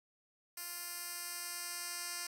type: tone with band-pass filter sweep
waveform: 10% pulse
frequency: 349.2 Hz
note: F4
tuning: in tune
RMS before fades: -43 dBFS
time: 0.57-2.27 s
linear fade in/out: 5 ms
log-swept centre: 12000 to 8000 Hz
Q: 1
effects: none